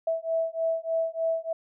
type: beating tone pair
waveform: sine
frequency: 653 / 656.3 Hz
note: E5 / E5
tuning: -17 / -8 cents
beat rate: 3.3 Hz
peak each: -28 dBFS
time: 0.07-1.53 s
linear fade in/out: 5 ms
effects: none